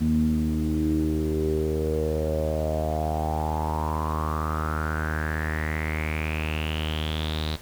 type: tone with low-pass filter sweep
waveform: sawtooth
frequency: 77.78 Hz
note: D#2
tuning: in tune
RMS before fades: -26 dBFS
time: 0-7.57 s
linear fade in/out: 20 ms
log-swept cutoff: 220 to 4000 Hz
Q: 7.7
effects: pink hiss -46 dBFS RMS until 7.61 s